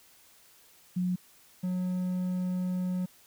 sine / triangle tone pair in turn, 180.9 / 182.26 Hz, F#3 / F#3, -39 / -26 cents, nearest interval unison, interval 13 cents, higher second, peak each -26 dBFS, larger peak neither, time 0.96-1.16 / 1.63-3.06 s, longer second, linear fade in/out 10 ms, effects white hiss -59 dBFS RMS until 3.26 s

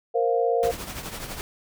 sine chord, Bb suspended second, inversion none, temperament just, 466.2 / 524.4 / 699.2 Hz, Bb4 / C5 / F5, 0 / +4 / +2 cents, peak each -22 / -26 / -25 dBFS, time 0.14-0.72 s, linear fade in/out 20 ms
pink noise with tremolo, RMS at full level -32 dBFS, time 0.63-1.41 s, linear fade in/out 0 ms, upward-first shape triangle, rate 12 Hz, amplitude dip 65%
effects none

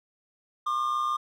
triangle tone pair together, 1077.9 / 1204 Hz, C#6 / D6, -49 / +43 cents, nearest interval major second, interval 192 cents, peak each -30 / -24 dBFS, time 0.66-1.17 s, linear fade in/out 10 ms, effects none

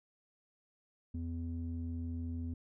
square tone with low-pass filter, 83.2 Hz, E2, 17 cents sharp, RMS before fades -39 dBFS, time 1.14-2.54 s, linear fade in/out 5 ms, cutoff 210 Hz, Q 6.6, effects none

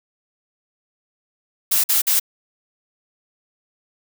blue noise bursts, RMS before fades -17 dBFS, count 3, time 1.71-2.198 s, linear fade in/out 10 ms, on 130 ms, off 49 ms, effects none

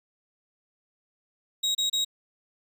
35% pulse tone bursts, 3800 Hz, A#7, 33 cents sharp, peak -21 dBFS, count 3, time 1.63-2.048 s, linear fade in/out 10 ms, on 120 ms, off 29 ms, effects resampled to 32000 Hz

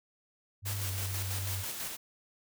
sine tone with pitch glide, 99.9 to 95.72 Hz, G2 to G2, +33 to -41 cents, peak -34 dBFS, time 0.62-1.65 s, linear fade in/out 50 ms, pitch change -74 cents, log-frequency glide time 0.8-0.88 s
white noise with tremolo, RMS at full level -37 dBFS, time 0.65-1.97 s, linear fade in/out 20 ms, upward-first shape square, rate 6.1 Hz, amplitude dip 35%
effects none

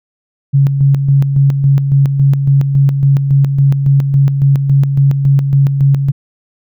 sine tone with tremolo, 138.59 Hz, C#3, in tune, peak -5 dBFS, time 0.53-6.12 s, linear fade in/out 20 ms, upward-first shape square, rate 3.6 Hz, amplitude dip 50%, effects none

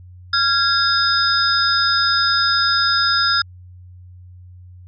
sine tone cluster, 1378 / 1649 / 3680 / 5030 Hz, F6 / G#6 / A#7 / D#8, -24 / -13 / -23 / +18 cents, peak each -18 / -22 / -23 / -18 dBFS, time 0.33-3.42 s, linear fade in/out 5 ms, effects added 90 Hz sine -38 dBFS peak until 4.87 s

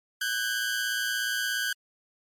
sawtooth tone pair together, 1503.1 / 1620 Hz, F#6 / G#6, +27 / -43 cents, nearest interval minor second, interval 130 cents, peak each -26 dBFS, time 0.21-1.73 s, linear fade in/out 5 ms, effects MP3 64 kbps

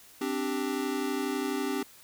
square chord, C suspended second, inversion none, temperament equal, 261.6 / 293.7 / 392 Hz, C4 / D4 / G4, 0 / 0 / 0 cents, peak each -34 dBFS, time 0.21-1.83 s, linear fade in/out 5 ms, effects white hiss -54 dBFS RMS until 2.03 s

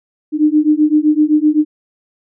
sine beating tone pair, 299.8 / 307.6 Hz, D4 / D#4, +36 / -20 cents, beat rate 7.8 Hz, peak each -12 dBFS, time 0.32-1.65 s, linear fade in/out 50 ms, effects none

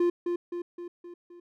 triangle tone with echo, 348.8 Hz, F4, 2 cents flat, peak -19 dBFS, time 0-0.1 s, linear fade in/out 5 ms, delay 260 ms, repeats 5, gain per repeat -5 dB, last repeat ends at 1.4 s, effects none

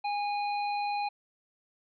harmonic tone, 821 Hz, G#5, 20 cents flat, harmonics 1 / 3 / 5, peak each -29 / -39 / -43 dBFS, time 0.04-1.09 s, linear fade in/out 10 ms, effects none

